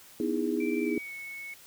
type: chord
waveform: sine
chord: E major seventh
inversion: second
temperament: just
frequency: 247.2 / 309 / 329.6 / 412 Hz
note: B3 / D#4 / E4 / G#4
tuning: +2 / -12 / 0 / -14 cents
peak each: -32 dBFS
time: 0.2-0.98 s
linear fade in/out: 2 ms
type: tone with pitch glide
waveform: sine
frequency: 2337 to 2206 Hz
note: D7 to C#7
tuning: -9 to -9 cents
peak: -38 dBFS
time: 0.6-1.54 s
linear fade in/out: 5 ms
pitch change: -100 cents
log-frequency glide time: 0.82-1.12 s
effects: white hiss -53 dBFS RMS until 1.66 s